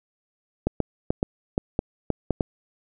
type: clicks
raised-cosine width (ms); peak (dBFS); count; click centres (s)
2; -8; 9; 0.67 / 0.803 / 1.105 / 1.229 / 1.579 / 1.791 / 2.103 / 2.307 / 2.408
effects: none